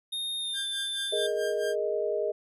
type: tone with pitch glide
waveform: square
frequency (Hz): 3690 to 3546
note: A#7 to A7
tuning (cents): -18 to +13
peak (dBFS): -31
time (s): 0.12-1.27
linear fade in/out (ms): 10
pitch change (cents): -69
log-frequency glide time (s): 0.38-0.66
type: tone with tremolo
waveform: sawtooth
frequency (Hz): 1599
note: G6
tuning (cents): +34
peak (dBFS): -31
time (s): 0.53-1.76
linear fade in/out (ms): 50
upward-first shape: sine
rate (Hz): 4.6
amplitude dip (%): 85
type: chord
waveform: sine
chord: Ab suspended second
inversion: none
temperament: equal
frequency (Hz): 415.3 / 466.2 / 622.3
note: Ab4 / Bb4 / Eb5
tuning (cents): 0 / 0 / 0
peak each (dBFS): -30 / -32 / -30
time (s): 1.12-2.32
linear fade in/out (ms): 10
effects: resampled to 32000 Hz